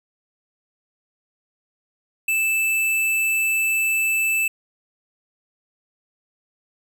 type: tone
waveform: square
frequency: 2637 Hz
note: E7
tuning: in tune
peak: -19 dBFS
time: 2.28-4.48 s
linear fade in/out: 5 ms
effects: none